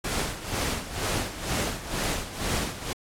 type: noise with tremolo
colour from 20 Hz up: pink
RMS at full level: -27 dBFS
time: 0.04-2.93 s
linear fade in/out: 5 ms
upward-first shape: sine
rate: 2.1 Hz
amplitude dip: 75%
effects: low-pass 11000 Hz 12 dB/octave + AAC 64 kbps